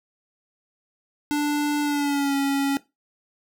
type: tone with pitch glide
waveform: square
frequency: 293.9 to 277.4 Hz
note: D4 to C#4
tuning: +1 to +1 cents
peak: -21 dBFS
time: 1.31-2.77 s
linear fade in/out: 0 ms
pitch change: -100 cents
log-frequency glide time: 1.82-2.35 s
effects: noise-tail reverb RT60 0.2 s tail -17 dB re dry